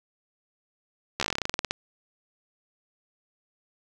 slowing click train, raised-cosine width 0.2 ms, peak -9 dBFS, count 17, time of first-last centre 1.2-1.709 s, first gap 13 ms, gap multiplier 1.11, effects none

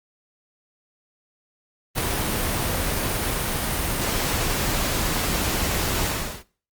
pink noise with ADSR envelope, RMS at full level -21 dBFS, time 1.95-6.44 s, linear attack 34 ms, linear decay 11 ms, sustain -3 dB, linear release 370 ms, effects noise-tail reverb RT60 0.4 s tail -20 dB re dry + Opus 32 kbps

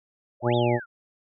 sine exponential two-way sweep, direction up then down, 510 to 3806 to 1328 Hz, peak -34 dBFS, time 0.4-0.86 s, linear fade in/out 50 ms, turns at 0.55 s
harmonic tone, 120 Hz, B2, 49 cents flat, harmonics 1 / 2 / 3 / 4 / 5 / 6 / 7, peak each -25 / -29 / -25 / -31 / -26 / -35 / -29 dBFS, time 0.42-0.8 s, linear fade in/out 50 ms
effects none

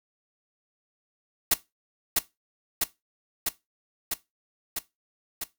white noise with echo, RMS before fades -20 dBFS, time 1.51-1.54 s, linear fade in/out 5 ms, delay 650 ms, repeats 6, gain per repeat -2 dB, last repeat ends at 5.44 s, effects noise-tail reverb RT60 0.2 s tail -17 dB re dry

